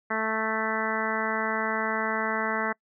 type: harmonic tone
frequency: 220 Hz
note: A3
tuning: in tune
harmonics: 1 / 2 / 3 / 4 / 5 / 6 / 7 / 8 / 9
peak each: -34 / -34 / -34 / -34 / -34 / -34 / -34 / -34 / -34 dBFS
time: 0.1-2.73 s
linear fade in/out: 10 ms
effects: noise-tail reverb RT60 0.1 s tail -26 dB re dry